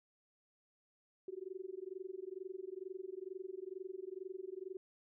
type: tone with amplitude modulation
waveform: sine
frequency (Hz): 376.2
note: F#4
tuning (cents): +29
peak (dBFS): -39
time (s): 1.28-4.77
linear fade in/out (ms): 2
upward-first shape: sine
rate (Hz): 22.2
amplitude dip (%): 100
effects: none